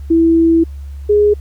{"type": "tone pair in turn", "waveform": "sine", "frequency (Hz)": [329.6, 415.3], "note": ["E4", "G#4"], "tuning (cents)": [0, 0], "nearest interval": "major third", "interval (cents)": 400, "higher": "second", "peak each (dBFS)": -7, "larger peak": "neither", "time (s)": [[0.1, 0.64], [1.09, 1.34]], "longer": "first", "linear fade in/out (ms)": 10, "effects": ["added 70 Hz sine -25 dBFS peak until 1.4 s", "pink hiss -52 dBFS RMS until 1.4 s"]}